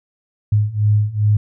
sine beating tone pair, 103.83 / 106.33 Hz, G#2 / G#2, 0 / +41 cents, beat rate 2.5 Hz, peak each -17 / -15 dBFS, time 0.52-1.37 s, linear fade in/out 5 ms, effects none

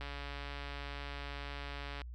click train, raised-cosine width 0.3 ms, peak -28 dBFS, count 286, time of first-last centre 0.01-2.017 s, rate 142 Hz, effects added 60 Hz sine -43 dBFS peak until 2.14 s

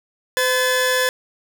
sawtooth tone pair together, 510 / 1724.9 Hz, C5 / A6, -44 / -35 cents, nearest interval octave + major sixth, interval 2109 cents, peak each -15 / -16 dBFS, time 0.37-1.09 s, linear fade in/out 0 ms, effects none

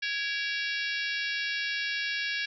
harmonic tone with a mistuned harmonic, 554.4 Hz, C#5, in tune, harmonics 3 / 4 / 5 / 6 / 7 / 8 / 9 / 10, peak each -33 / -35 / -37 / -39 / -40 / -41 / -42 / -43 dBFS, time 0.02-2.46 s, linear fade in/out 10 ms, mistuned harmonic 4, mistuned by +70 cents, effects none

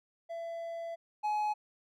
triangle tone pair in turn, 670 / 844.1 Hz, E5 / G#5, +28 / +28 cents, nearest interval major third, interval 400 cents, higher second, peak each -35 / -27 dBFS, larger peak second, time 0.29-0.96 / 1.23-1.54 s, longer first, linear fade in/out 20 ms, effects none

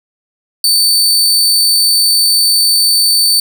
sawtooth tone, 4546 Hz, C#8, 43 cents sharp, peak -5 dBFS, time 0.64-3.4 s, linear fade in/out 2 ms, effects none

